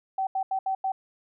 sine tone bursts at uneven times, 767 Hz, G5, 38 cents flat, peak -24 dBFS, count 5, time 0.18-0.27 / 0.35-0.43 / 0.51-0.59 / 0.66-0.75 / 0.84-0.92 s, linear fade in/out 5 ms, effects none

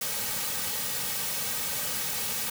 white noise with comb filter, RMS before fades -31 dBFS, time 0.01-2.5 s, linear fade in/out 5 ms, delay 2.9 ms, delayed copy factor -0.7, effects none

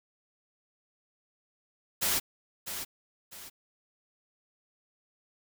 white noise with echo, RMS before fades -28 dBFS, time 2.01-2.2 s, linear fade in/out 20 ms, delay 650 ms, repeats 2, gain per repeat -9 dB, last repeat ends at 3.5 s, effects none

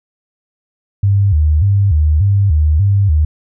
sine tone with vibrato, 87.31 Hz, F2, in tune, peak -8 dBFS, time 1.03-3.25 s, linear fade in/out 5 ms, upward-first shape square, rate 1.7 Hz, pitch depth 230 cents each way, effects none

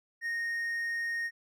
triangle tone, 1856 Hz, A#6, 8 cents flat, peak -29 dBFS, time 0.21-1.31 s, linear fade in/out 50 ms, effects none

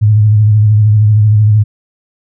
sine tone with vibrato, 106.4 Hz, G#2, 42 cents sharp, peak -4 dBFS, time 0.01-1.64 s, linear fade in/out 20 ms, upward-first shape triangle, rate 13 Hz, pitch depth 56 cents each way, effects none

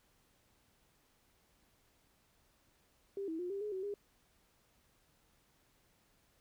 sine tone with pitch steps, 395.7 / 323.2 / 356.8 / 396.2 / 420 / 377.5 / 406.8 Hz, G4 / E4 / F4 / G4 / G#4 / F#4 / G#4, +16 / -34 / +37 / +18 / +19 / +35 / -36 cents, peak -37 dBFS, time 3.17-3.94 s, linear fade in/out 2 ms, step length 110 ms, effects pink hiss -72 dBFS RMS until 6.4 s

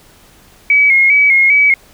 sine tone with vibrato, 2216 Hz, C#7, 1 cent flat, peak -6 dBFS, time 0.7-1.74 s, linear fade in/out 2 ms, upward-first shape square, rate 2.5 Hz, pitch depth 50 cents each way, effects pink hiss -45 dBFS RMS until 1.93 s

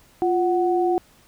sine tone pair together, 350 / 741.6 Hz, F4 / F#5, +4 / +4 cents, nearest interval octave + minor second, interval 1300 cents, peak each -19 / -22 dBFS, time 0.22-0.98 s, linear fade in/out 0 ms, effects pink hiss -55 dBFS RMS until 1.27 s

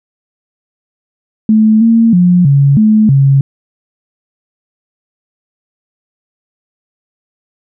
sine tone with pitch steps, 217.6 / 228.3 / 178 / 139.9 / 215.7 / 137.3 Hz, A3 / A#3 / F3 / C#3 / A3 / C#3, -19 / -36 / +33 / +16 / -34 / -16 cents, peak -4 dBFS, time 1.49-3.41 s, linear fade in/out 2 ms, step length 320 ms, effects none

